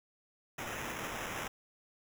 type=noise with sample-and-hold; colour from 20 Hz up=white; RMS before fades=-40 dBFS; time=0.58-1.48 s; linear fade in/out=5 ms; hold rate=4410 Hz; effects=none